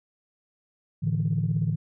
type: chord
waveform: sine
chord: A suspended fourth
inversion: none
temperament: equal with one note detuned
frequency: 110 / 148.37 / 164.81 Hz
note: A2 / D3 / E3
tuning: 0 / +18 / 0 cents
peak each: -27 / -26 / -26 dBFS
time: 1.02-1.76 s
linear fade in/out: 20 ms
effects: tanh soft clip ceiling -15 dBFS